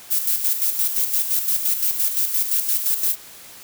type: noise with tremolo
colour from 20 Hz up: violet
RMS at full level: -19 dBFS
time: 0.1-3.16 s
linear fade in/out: 20 ms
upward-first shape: square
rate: 5.8 Hz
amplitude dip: 55%
effects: white hiss -42 dBFS RMS until 3.63 s